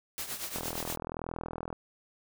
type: noise with tremolo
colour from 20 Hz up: white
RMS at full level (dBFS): -35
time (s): 0.18-0.96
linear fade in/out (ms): 0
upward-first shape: triangle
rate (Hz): 8.6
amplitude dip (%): 75
type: click train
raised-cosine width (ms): 1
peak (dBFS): -22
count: 49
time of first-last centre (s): 0.56-1.728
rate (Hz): 41.1
effects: none